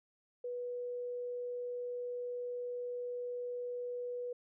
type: tone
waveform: sine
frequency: 489.5 Hz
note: B4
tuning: 15 cents flat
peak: -37 dBFS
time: 0.44-4.33 s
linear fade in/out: 5 ms
effects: none